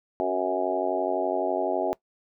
harmonic tone with a mistuned harmonic, 91.9 Hz, F#2, 11 cents flat, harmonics 3 / 4 / 5 / 6 / 7 / 8 / 9, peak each -34 / -29 / -33 / -33 / -28 / -33 / -32 dBFS, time 0.2-1.93 s, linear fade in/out 0 ms, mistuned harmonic 4, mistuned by +21 cents, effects noise-tail reverb RT60 0.1 s tail -21 dB re dry

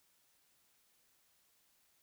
silence, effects white hiss -73 dBFS RMS until 2.02 s

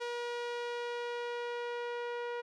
sawtooth tone with low-pass filter sweep, 479.2 Hz, A#4, 48 cents sharp, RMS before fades -38 dBFS, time 0-2.42 s, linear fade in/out 20 ms, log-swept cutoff 5000 to 2300 Hz, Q 0.76, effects none

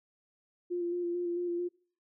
sine tone with vibrato, 349.2 Hz, F4, in tune, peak -30 dBFS, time 0.7-1.69 s, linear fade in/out 20 ms, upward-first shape square, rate 4.5 Hz, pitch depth 18 cents each way, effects noise-tail reverb RT60 0.5 s tail -23 dB re dry

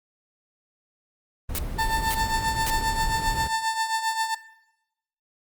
brown noise, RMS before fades -30 dBFS, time 1.49-3.48 s, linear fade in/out 5 ms
white noise bursts, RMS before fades -28 dBFS, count 3, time 1.55-2.701 s, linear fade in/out 0 ms, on 37 ms, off 520 ms
30% pulse tone with tremolo, 892 Hz, A5, 23 cents sharp, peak -18 dBFS, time 1.78-4.35 s, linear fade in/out 10 ms, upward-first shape triangle, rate 7.5 Hz, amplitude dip 70%
effects noise-tail reverb RT60 0.9 s tail -18 dB re dry + Opus 24 kbps

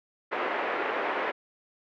pink band-pass noise, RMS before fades -30 dBFS, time 0.31-1.32 s, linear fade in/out 20 ms, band 360 to 2300 Hz, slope 24 dB/octave, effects none

